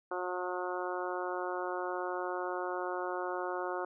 harmonic tone, 180.7 Hz, F#3, 41 cents flat, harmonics 2 / 3 / 4 / 5 / 6 / 7 / 8, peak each -38 / -40 / -41 / -42 / -43 / -43 / -44 dBFS, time 0.11-3.85 s, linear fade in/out 5 ms, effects none

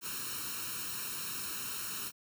white noise with comb filter, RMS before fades -39 dBFS, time 0.01-2.12 s, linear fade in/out 50 ms, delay 0.73 ms, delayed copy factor +0.85, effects high-pass 80 Hz 12 dB/octave

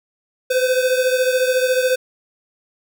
square beating tone pair, 507 / 521 Hz, B4 / C5, +45 / -7 cents, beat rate 14 Hz, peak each -17 / -22 dBFS, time 0.5-1.96 s, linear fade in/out 10 ms, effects none

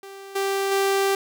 sawtooth tone with level steps, 392 Hz, G4, in tune, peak -34 / -18 / -15 dBFS, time 0.03-1.15 s, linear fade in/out 2 ms, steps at 0.35 / 0.71 s, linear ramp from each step 10 ms, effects none

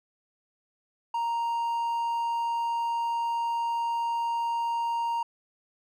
triangle tone, 932.3 Hz, A#5, in tune, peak -24 dBFS, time 1.14-5.23 s, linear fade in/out 5 ms, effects none

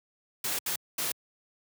white noise bursts at uneven times, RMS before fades -31 dBFS, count 3, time 0.44-0.59 / 0.66-0.76 / 0.98-1.12 s, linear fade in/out 5 ms, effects high-pass 100 Hz 12 dB/octave

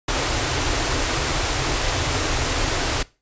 pink band-stop noise, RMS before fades -22 dBFS, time 0.08-3.03 s, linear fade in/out 5 ms, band 150 to 250 Hz, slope 96 dB/octave, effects noise-tail reverb RT60 0.3 s tail -21 dB re dry + resampled to 16000 Hz

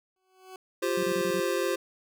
20% pulse tone with exponential growth, 374.5 Hz, F#4, 21 cents sharp, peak -35 dBFS, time 0.16-0.56 s, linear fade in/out 2 ms, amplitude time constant 86 ms
square chord, F suspended second, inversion none, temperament just, 349.2 / 392.9 / 523.8 Hz, F4 / G4 / C5, 0 / +4 / +2 cents, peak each -31 dBFS, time 0.82-1.76 s, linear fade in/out 10 ms
sine tone bursts, 185 Hz, F#3, in tune, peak -33 dBFS, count 5, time 0.97-1.401 s, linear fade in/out 5 ms, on 63 ms, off 29 ms
effects none

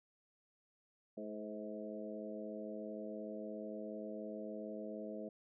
harmonic tone with a mistuned harmonic, 106.6 Hz, G#2, 46 cents sharp, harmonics 2 / 3 / 4 / 5 / 6, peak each -47 / -50 / -50 / -49 / -49 dBFS, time 1.17-5.29 s, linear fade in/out 5 ms, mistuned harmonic 5, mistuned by -31 cents, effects none

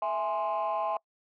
sine chord, E augmented, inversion none, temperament equal, 659.3 / 830.6 / 1046.5 Hz, E5 / G#5 / B#5, 0 / 0 / 0 cents, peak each -30 / -30 / -31 dBFS, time 0.02-0.97 s, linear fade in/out 2 ms, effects noise-tail reverb RT60 0.1 s tail -25 dB re dry + tanh soft clip ceiling -23 dBFS

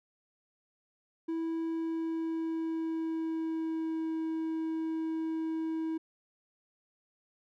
triangle tone with pitch glide, 327.4 to 321.6 Hz, E4 to E4, -12 to -43 cents, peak -29 dBFS, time 1.28-5.98 s, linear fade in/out 10 ms, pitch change -31 cents, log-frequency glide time 1.65-4.11 s, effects none

